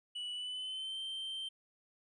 triangle tone with pitch glide, 2952 to 3128 Hz, F#7 to G7, -5 to -4 cents, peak -37 dBFS, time 0.15-1.49 s, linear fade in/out 10 ms, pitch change +101 cents, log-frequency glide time 0.33-1 s, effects resampled to 24000 Hz

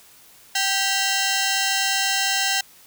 10% pulse ring-modulated tone, 1174.7 Hz, D6, in tune, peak -8 dBFS, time 0.55-2.61 s, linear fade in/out 5 ms, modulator 398 Hz, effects white hiss -50 dBFS RMS until 2.86 s

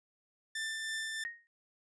sawtooth tone with tremolo, 1778 Hz, A6, 18 cents sharp, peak -31 dBFS, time 0.55-1.24 s, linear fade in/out 5 ms, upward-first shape triangle, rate 3.1 Hz, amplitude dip 30%
sine tone with exponential decay, 1864.7 Hz, A#6, in tune, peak -33 dBFS, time 1.25-1.47 s, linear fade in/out 0 ms, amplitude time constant 47 ms
effects resampled to 24000 Hz

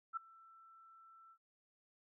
sine tone with ADSR envelope, 1333 Hz, E6, 19 cents sharp, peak -35 dBFS, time 0.13-1.38 s, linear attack 38 ms, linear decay 7 ms, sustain -24 dB, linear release 67 ms, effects none

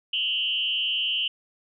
sine tone with frequency modulation, 2960 Hz, F#7, in tune, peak -23 dBFS, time 0.13-1.28 s, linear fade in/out 5 ms, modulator 190 Hz, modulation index 1, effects none

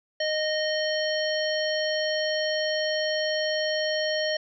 harmonic tone, 618 Hz, D#5, 12 cents flat, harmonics 1 / 3 / 5 / 7 / 9, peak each -26 / -31 / -33 / -34 / -36 dBFS, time 0.2-4.37 s, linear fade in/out 5 ms, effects none

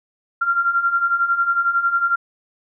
sine beating tone pair, 1375 / 1386 Hz, F6 / F6, -27 / -14 cents, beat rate 11 Hz, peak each -22 / -17 dBFS, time 0.41-2.16 s, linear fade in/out 10 ms, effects none

